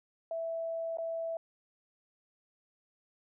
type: tone with dropouts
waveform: sine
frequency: 659.3 Hz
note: E5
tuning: in tune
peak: -33 dBFS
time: 0.31-1.37 s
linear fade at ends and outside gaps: 2 ms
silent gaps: 0.972-0.984 s
effects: none